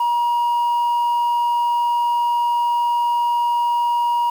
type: tone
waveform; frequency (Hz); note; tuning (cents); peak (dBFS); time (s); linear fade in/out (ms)
sine; 953; A#5; +38; -13; 0-4.3; 5
effects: tanh soft clip ceiling -15 dBFS + 7-bit